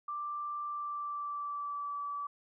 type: tone with pitch glide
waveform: sine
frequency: 1178 to 1152.4 Hz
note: D6 to D6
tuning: +5 to -33 cents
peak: -35 dBFS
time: 0.08-2.27 s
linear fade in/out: 5 ms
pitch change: -38 cents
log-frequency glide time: 0.64-2 s
effects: none